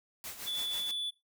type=noise with tremolo; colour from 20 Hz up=white; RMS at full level=-41 dBFS; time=0.24-0.91 s; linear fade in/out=0 ms; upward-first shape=sine; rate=6.2 Hz; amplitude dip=65%
type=tone; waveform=triangle; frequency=3458 Hz; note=A7; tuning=31 cents flat; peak=-31 dBFS; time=0.46-1.11 s; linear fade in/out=20 ms
effects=noise-tail reverb RT60 0.2 s tail -17 dB re dry